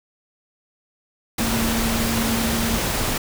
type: tone in noise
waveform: sine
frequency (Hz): 228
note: A#3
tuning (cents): -38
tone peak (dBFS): -23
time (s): 1.4-2.78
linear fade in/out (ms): 5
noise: pink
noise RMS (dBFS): -23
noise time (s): 1.38-3.18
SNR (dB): -3
effects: none